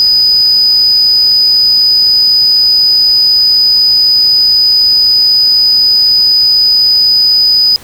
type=tone; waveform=sine; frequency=4978 Hz; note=D#8; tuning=in tune; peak=-3 dBFS; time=0-7.76 s; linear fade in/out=0 ms; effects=tanh soft clip ceiling -2 dBFS + pink hiss -34 dBFS RMS until 7.83 s